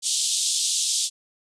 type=band-pass noise; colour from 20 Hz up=white; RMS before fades=-24 dBFS; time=0.02-1.1 s; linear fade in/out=50 ms; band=3200 to 9100 Hz; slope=48 dB/octave; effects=none